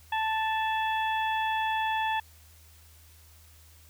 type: harmonic tone with a mistuned harmonic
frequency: 880 Hz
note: A5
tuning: in tune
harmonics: 1 / 2 / 3 / 4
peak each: -27 / -33 / -37 / -39 dBFS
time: 0.12-2.2 s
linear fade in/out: 5 ms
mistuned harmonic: 4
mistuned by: -65 cents
effects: added 79 Hz sine -54 dBFS peak until 3.89 s + white hiss -58 dBFS RMS until 3.89 s